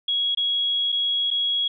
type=tone with dropouts; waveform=sine; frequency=3322 Hz; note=G#7; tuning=in tune; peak=-20 dBFS; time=0.08-1.68 s; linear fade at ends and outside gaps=5 ms; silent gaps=0.349-0.372 / 0.921-0.924 / 1.305-1.311 s; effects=none